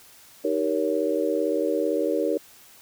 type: chord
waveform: sine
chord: Eb dominant seventh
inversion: none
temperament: just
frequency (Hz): 311.1 / 388.9 / 466.7 / 560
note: Eb4 / G4 / Bb4 / Db5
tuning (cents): 0 / -14 / +2 / +18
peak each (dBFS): -27 / -28 / -26 / -27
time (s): 0.44-2.38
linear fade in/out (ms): 10
effects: white hiss -51 dBFS RMS until 2.81 s